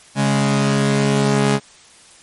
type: tone pair together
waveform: sawtooth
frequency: 138.59 / 207.7 Hz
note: C#3 / G#3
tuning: 0 / 0 cents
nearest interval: perfect fifth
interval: 700 cents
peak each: -13 dBFS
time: 0.15-1.6 s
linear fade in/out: 50 ms
effects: white hiss -46 dBFS RMS until 2.22 s + MP3 48 kbps